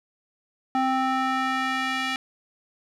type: tone with band-pass filter sweep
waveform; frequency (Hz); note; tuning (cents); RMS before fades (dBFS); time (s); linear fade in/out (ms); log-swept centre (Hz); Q
square; 262; C4; +2; -25; 0.75-2.16; 0; 860 to 2500; 1.3
effects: none